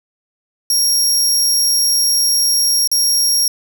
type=tone with dropouts; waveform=25% pulse; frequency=5588 Hz; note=F8; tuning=in tune; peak=-7 dBFS; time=0.7-3.48 s; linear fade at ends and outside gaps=2 ms; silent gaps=2.875-2.915 s; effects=none